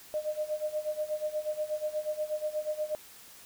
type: tone with tremolo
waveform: sine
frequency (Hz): 610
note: D#5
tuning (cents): -34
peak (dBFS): -27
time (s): 0.14-2.95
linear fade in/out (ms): 0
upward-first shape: sine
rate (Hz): 8.3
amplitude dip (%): 85
effects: white hiss -52 dBFS RMS until 3.45 s